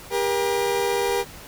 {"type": "tone pair together", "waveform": "30% pulse", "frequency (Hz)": [399.7, 476.9], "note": ["G4", "A#4"], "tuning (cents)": [34, 39], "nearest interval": "minor third", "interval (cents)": 305, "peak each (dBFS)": -21, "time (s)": [0.1, 1.25], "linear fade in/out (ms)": 50, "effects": ["pink hiss -42 dBFS RMS until 1.47 s"]}